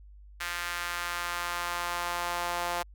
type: tone with high-pass filter sweep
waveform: sawtooth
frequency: 174.4 Hz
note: F3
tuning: 2 cents flat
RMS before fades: -33 dBFS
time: 0.4-2.83 s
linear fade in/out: 10 ms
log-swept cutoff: 1600 to 750 Hz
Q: 1.7
effects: added 50 Hz sine -48 dBFS peak until 2.94 s